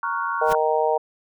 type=chord; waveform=sine; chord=Gb major seventh; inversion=first; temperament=equal; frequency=932.3 / 1108.7 / 1396.9 / 1480 Hz; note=Bb5 / Db6 / F6 / Gb6; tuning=0 / 0 / 0 / 0 cents; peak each=-28 / -26 / -29 / -31 dBFS; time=0.03-0.55 s; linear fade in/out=2 ms
type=harmonic tone; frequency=155.56 Hz; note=D#3; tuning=in tune; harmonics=3 / 4 / 5 / 6; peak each=-22 / -23 / -24 / -25 dBFS; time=0.41-0.98 s; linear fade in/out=10 ms
type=noise with exponential growth; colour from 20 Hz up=pink; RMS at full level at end=-26 dBFS; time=0.42-0.53 s; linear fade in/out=5 ms; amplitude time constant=22 ms
effects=none